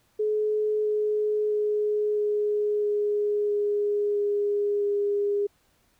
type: tone with pitch steps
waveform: sine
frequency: 425.9 / 423.2 / 420.5 / 417.9 / 415.2 / 412.6 / 410 / 407.4 Hz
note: G#4 / G#4 / G#4 / G#4 / G#4 / G#4 / G#4 / G#4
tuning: +44 / +33 / +22 / +11 / 0 / -11 / -22 / -33 cents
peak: -22 dBFS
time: 0.19-5.47 s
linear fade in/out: 10 ms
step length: 660 ms
effects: pink hiss -66 dBFS RMS until 5.99 s